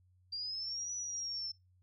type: linear two-way sweep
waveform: sine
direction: up then down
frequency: 4708 to 5920 to 5320 Hz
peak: -37 dBFS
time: 0.32-1.52 s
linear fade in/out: 10 ms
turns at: 0.94 s
effects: noise-tail reverb RT60 0.2 s tail -22 dB re dry + added 91 Hz sine -65 dBFS peak until 1.82 s